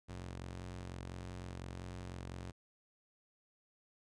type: ring-modulated tone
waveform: sawtooth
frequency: 90 Hz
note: F#2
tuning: 47 cents flat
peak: -37 dBFS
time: 0.08-2.52 s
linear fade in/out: 20 ms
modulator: 22.9 Hz
effects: resampled to 22050 Hz